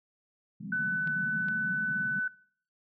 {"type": "band-pass noise", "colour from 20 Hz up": "white", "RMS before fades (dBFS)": -40, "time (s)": [0.6, 2.2], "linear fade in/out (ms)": 10, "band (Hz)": [150, 220], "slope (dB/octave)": 48}
{"type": "tone", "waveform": "sine", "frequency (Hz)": 1500, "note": "F#6", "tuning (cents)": 23, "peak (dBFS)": -27, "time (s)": [0.72, 2.28], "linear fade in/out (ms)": 5}
{"type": "clicks", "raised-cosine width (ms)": 0.3, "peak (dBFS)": -30, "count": 2, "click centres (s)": [1.074, 1.485]}
{"effects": ["noise-tail reverb RT60 0.6 s tail -24 dB re dry"]}